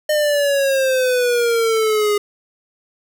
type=exponential sweep; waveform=square; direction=down; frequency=610 to 410.9 Hz; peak=-15 dBFS; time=0.09-2.18 s; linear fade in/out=5 ms; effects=none